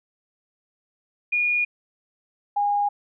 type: tone pair in turn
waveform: sine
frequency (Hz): 2439 / 817.5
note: D#7 / G#5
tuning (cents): -35 / -28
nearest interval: octave + perfect fifth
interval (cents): 1893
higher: first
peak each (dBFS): -19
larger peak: neither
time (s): 1.32-1.65 / 2.56-2.89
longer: neither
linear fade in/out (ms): 10
effects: none